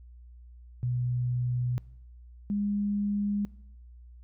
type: tone pair in turn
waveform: sine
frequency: 123.47 / 204.1 Hz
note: B2 / G#3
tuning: 0 / -30 cents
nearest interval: major sixth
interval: 870 cents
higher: second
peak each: -26 dBFS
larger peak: neither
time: 0.83-1.78 / 2.5-3.45 s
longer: neither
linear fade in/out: 0 ms
effects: noise-tail reverb RT60 0.8 s tail -23 dB re dry + added 60 Hz sine -47 dBFS peak until 4.23 s